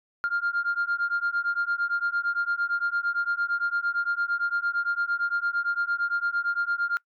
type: beating tone pair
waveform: sine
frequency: 1396.9 / 1405.7 Hz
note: F6 / F6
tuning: 0 / +11 cents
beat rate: 8.8 Hz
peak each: -26 dBFS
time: 0.24-6.97 s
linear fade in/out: 0 ms
effects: noise-tail reverb RT60 0.1 s tail -24 dB re dry + tanh soft clip ceiling -19 dBFS